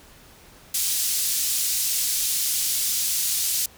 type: band-pass noise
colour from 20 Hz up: white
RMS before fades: -24 dBFS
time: 0.74-3.66 s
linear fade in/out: 5 ms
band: 4300 to 13000 Hz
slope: 12 dB/octave
effects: pink hiss -50 dBFS RMS until 3.77 s